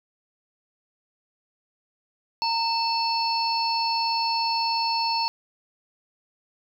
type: harmonic tone with a mistuned harmonic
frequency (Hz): 880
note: A5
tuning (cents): 0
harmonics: 1 / 3 / 5 / 6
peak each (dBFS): -24 / -34 / -27 / -33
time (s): 2.42-5.28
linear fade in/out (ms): 0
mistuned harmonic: 1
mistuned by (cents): +74
effects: 9-bit